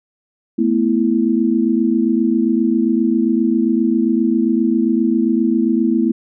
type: chord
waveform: sine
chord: A suspended second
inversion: none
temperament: just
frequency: 220 / 247.5 / 330 Hz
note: A3 / B3 / E4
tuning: 0 / +4 / +2 cents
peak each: -17 dBFS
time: 0.58-6.12 s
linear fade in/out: 10 ms
effects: none